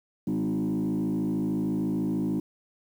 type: tone with frequency modulation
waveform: sine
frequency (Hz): 246.9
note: B3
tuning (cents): 0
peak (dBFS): -23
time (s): 0.27-2.4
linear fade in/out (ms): 5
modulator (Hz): 53.7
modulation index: 1.6
effects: tanh soft clip ceiling -22 dBFS + 9-bit